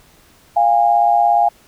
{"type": "tone pair together", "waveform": "sine", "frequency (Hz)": [698.5, 815.7], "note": ["F5", "G#5"], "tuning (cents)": [0, -31], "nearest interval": "minor third", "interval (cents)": 269, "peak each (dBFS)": -13, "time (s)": [0.56, 1.49], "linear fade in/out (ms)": 10, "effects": ["pink hiss -50 dBFS RMS until 1.67 s"]}